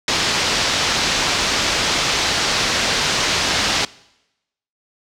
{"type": "low-pass noise", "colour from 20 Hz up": "white", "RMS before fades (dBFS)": -19, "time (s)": [0.08, 3.85], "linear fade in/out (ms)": 2, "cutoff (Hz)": 5700, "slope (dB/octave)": 24, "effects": ["noise-tail reverb RT60 0.9 s tail -22 dB re dry"]}